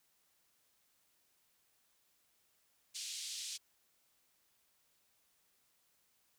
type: band-pass noise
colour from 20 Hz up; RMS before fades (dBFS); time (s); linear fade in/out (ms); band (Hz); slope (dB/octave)
pink; -44; 2.94-3.58; 20; 3300 to 8700; 24
effects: white hiss -75 dBFS RMS until 6.38 s